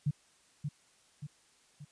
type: tone with echo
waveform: sine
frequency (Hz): 146.3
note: D3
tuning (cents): -6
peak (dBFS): -26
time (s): 0.06-0.11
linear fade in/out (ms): 10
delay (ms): 580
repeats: 3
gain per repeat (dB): -6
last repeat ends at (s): 1.85
effects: white hiss -66 dBFS RMS until 1.91 s + resampled to 22050 Hz